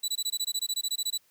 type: tone bursts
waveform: 25% pulse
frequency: 3951 Hz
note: B7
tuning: in tune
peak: -23 dBFS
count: 16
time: 0.03-1.178 s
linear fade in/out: 10 ms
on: 53 ms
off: 20 ms
effects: white hiss -66 dBFS RMS until 1.3 s + high-pass 60 Hz 12 dB/octave